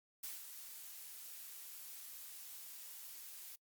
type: noise with ADSR envelope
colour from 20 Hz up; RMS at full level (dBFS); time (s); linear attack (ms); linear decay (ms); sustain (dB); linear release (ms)
blue; -44; 0.23-3.56; 8; 170; -7; 11
effects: noise-tail reverb RT60 0.1 s tail -25 dB re dry + Opus 48 kbps